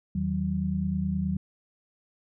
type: tone cluster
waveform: sine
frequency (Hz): 82.1 / 158.8 / 188.4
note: E2 / D#3 / F#3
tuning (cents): -6 / +36 / +32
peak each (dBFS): -32 / -32 / -27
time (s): 0.15-1.37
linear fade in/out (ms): 5
effects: none